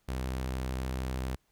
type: tone with vibrato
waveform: sawtooth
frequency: 64.4 Hz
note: C2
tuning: 27 cents flat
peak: -28 dBFS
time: 0.08-1.36 s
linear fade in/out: 10 ms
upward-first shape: triangle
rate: 13 Hz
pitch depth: 21 cents each way
effects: pink hiss -73 dBFS RMS until 1.51 s